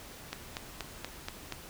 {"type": "click train", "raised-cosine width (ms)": 0.2, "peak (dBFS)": -18, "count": 6, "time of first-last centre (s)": [0.33, 1.523], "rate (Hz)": 4.19, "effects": ["pink hiss -48 dBFS RMS until 1.69 s"]}